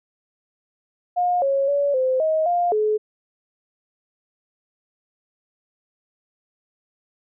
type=tone with pitch steps; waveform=sine; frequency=714 / 549 / 569 / 517 / 631 / 702 / 427.3 Hz; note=F5 / C#5 / C#5 / C5 / D#5 / F5 / G#4; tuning=+38 / -17 / +45 / -21 / +24 / +9 / +49 cents; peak=-17 dBFS; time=1.16-2.98 s; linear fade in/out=20 ms; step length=260 ms; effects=none